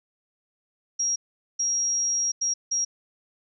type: tone bursts at uneven times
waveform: sine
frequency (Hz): 5640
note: F8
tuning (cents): +16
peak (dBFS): -22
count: 4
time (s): 0.99-1.16 / 1.59-2.32 / 2.41-2.54 / 2.71-2.85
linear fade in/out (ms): 10
effects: none